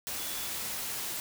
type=tone in noise; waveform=sine; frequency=3437 Hz; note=A7; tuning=41 cents flat; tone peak=-45 dBFS; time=0.18-0.47 s; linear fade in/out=0 ms; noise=white; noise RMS=-36 dBFS; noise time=0.07-1.2 s; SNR=-12 dB; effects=none